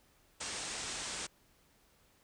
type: low-pass noise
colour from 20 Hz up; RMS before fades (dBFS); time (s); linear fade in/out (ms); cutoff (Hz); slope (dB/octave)
white; -41; 0.4-1.27; 10; 9000; 96
effects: pink hiss -68 dBFS RMS until 2.23 s